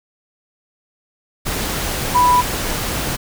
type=tone in noise; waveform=sine; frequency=987.8 Hz; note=B5; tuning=in tune; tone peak=-10 dBFS; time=2.14-2.42 s; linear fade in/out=20 ms; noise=pink; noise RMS=-22 dBFS; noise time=1.45-3.17 s; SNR=+9 dB; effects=none